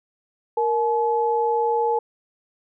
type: tone pair together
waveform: sine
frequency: 466.2 / 856 Hz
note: A#4 / A5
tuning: 0 / -48 cents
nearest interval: major seventh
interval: 1052 cents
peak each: -21 dBFS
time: 0.57-1.99 s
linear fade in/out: 5 ms
effects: none